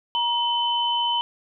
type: tone pair together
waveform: sine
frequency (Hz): 948 / 3038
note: A#5 / F#7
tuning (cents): +29 / +45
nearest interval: octave + minor sixth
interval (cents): 2016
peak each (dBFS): -23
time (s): 0.15-1.21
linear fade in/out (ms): 0
effects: none